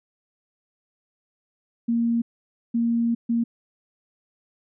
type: tone bursts at uneven times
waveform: sine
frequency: 233.1 Hz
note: A#3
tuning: in tune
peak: -19 dBFS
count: 3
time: 1.88-2.22 / 2.74-3.15 / 3.29-3.44 s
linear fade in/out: 10 ms
effects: none